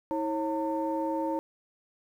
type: tone cluster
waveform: sine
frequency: 321 / 544 / 906 Hz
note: E4 / C#5 / A#5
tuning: -46 / -33 / -50 cents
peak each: -30 / -32 / -32 dBFS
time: 0.11-1.39 s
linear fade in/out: 0 ms
effects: tanh soft clip ceiling -19 dBFS + 10-bit